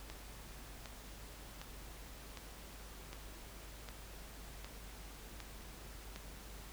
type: click train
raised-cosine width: 0.2 ms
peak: -29 dBFS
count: 9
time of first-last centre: 0.1-6.161 s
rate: 1.32 Hz
effects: added 50 Hz sine -52 dBFS peak until 6.72 s + pink hiss -54 dBFS RMS until 6.72 s